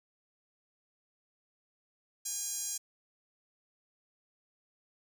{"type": "tone with high-pass filter", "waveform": "sawtooth", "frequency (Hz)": 813, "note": "G#5", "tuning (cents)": -37, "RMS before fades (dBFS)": -37, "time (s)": [2.25, 2.78], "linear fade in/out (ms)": 10, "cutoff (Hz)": 6800, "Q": 3, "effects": []}